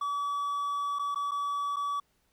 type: tone with dropouts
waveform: triangle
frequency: 1144 Hz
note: D6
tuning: 46 cents flat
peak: -27 dBFS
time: 0.01-2 s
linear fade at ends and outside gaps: 5 ms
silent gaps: 0.988-0.993 / 1.147-1.157 / 1.311-1.316 / 1.761-1.766 s
effects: pink hiss -72 dBFS RMS until 2.32 s